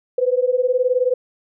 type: beating tone pair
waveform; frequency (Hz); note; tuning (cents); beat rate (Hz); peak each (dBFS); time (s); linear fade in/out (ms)
sine; 493.9 / 512.9; B4 / C5; 0 / -35; 19; -18; 0.18-1.14; 5
effects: none